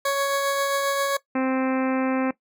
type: tone with tremolo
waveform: 20% pulse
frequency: 556 Hz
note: C#5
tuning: 5 cents sharp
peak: -15 dBFS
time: 0.05-1.17 s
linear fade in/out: 5 ms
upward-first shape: triangle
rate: 7.5 Hz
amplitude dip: 30%
type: harmonic tone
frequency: 261.6 Hz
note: C4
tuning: in tune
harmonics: 1 / 2 / 3 / 4 / 5 / 6 / 7 / 8 / 9 / 10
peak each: -22 / -28 / -32 / -34 / -36 / -38 / -39 / -40 / -41 / -42 dBFS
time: 1.35-2.31 s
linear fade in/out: 5 ms
effects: noise-tail reverb RT60 0.1 s tail -18 dB re dry